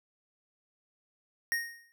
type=tone with exponential decay; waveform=square; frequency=1861 Hz; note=A#6; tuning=3 cents flat; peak=-26 dBFS; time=1.52-1.92 s; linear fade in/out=0 ms; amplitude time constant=85 ms; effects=none